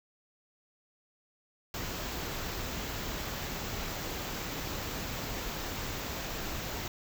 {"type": "band-stop noise", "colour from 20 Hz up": "pink", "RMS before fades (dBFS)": -37, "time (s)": [1.74, 6.88], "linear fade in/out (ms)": 2, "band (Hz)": [7800, 12000], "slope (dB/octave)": 96, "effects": []}